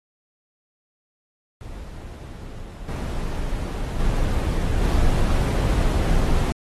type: noise with level steps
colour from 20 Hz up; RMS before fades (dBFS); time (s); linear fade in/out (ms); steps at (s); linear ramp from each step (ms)
brown; -35 / -26 / -22 / -19; 1.61-6.52; 0; 2.88 / 3.99 / 4.81; 10
effects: AAC 32 kbps